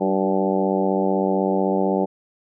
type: harmonic tone with a mistuned harmonic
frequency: 95.9 Hz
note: G2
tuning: 37 cents flat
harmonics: 2 / 3 / 4 / 5 / 6 / 7 / 8 / 9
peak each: -23 / -26 / -24 / -26 / -26 / -31 / -28 / -30 dBFS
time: 0-2.06 s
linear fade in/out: 20 ms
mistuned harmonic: 3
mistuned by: +33 cents
effects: none